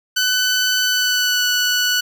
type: tone with pitch glide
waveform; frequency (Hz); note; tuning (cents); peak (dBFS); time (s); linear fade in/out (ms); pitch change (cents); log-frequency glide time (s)
15% pulse; 1503 to 1479.7; F#6 to F#6; +27 to 0; -9; 0.16-2.01; 10; -27; 0.82-1.45
effects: none